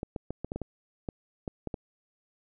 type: clicks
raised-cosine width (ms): 2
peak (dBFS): -20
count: 11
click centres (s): 0.031 / 0.162 / 0.306 / 0.446 / 0.519 / 0.56 / 0.617 / 1.088 / 1.478 / 1.673 / 1.742
effects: none